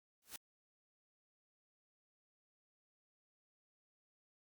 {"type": "noise with exponential growth", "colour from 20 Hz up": "white", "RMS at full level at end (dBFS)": -43, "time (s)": [0.22, 0.36], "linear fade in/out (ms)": 2, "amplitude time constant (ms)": 30, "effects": ["Opus 48 kbps"]}